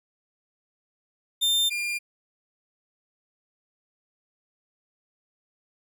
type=tone pair in turn; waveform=40% pulse; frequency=3600 / 2403 Hz; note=A7 / D7; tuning=+39 / +39 cents; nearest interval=perfect fifth; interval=700 cents; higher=first; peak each=-19 / -26 dBFS; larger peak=first; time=1.41-1.7 / 1.7-1.99 s; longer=neither; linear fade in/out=20 ms; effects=none